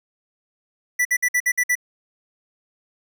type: tone bursts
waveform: square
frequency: 1970 Hz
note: B6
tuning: 5 cents flat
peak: -17 dBFS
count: 7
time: 0.99-1.754 s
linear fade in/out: 10 ms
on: 62 ms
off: 55 ms
effects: none